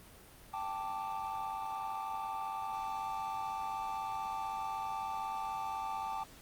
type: chord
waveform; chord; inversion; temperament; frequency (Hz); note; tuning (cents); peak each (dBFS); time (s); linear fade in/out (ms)
triangle; G suspended second; none; equal; 784 / 880 / 1174.7; G5 / A5 / D6; 0 / 0 / 0; -39 / -37 / -40; 0.53-6.24; 10
effects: pink hiss -56 dBFS RMS until 6.41 s + Opus 32 kbps